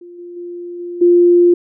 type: tone with level steps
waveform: sine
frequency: 349.7 Hz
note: F4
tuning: 2 cents sharp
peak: -33 / -29 / -25 / -23 / -6 dBFS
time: 0.01-1.54 s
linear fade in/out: 5 ms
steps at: 0.18 / 0.36 / 0.79 / 1.01 s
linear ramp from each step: 10 ms
effects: none